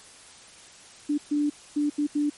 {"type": "tone bursts at uneven times", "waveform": "sine", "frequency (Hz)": 293.7, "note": "D4", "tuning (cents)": 0, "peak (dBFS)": -21, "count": 5, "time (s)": [[1.09, 1.18], [1.31, 1.5], [1.76, 1.9], [1.98, 2.07], [2.15, 2.3]], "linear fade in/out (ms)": 10, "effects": ["white hiss -49 dBFS RMS until 2.37 s", "MP3 48 kbps"]}